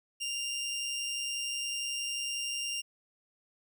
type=tone with amplitude modulation; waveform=20% pulse; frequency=2794 Hz; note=F7; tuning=in tune; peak=-27 dBFS; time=0.2-2.82 s; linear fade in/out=20 ms; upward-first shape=sine; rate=131 Hz; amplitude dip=30%; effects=none